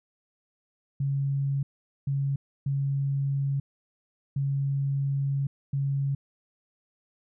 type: tone bursts at uneven times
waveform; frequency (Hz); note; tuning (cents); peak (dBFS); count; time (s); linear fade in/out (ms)
sine; 138.59; C#3; 0; -24; 5; 1-1.63 / 2.07-2.36 / 2.66-3.6 / 4.36-5.47 / 5.73-6.15; 5
effects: none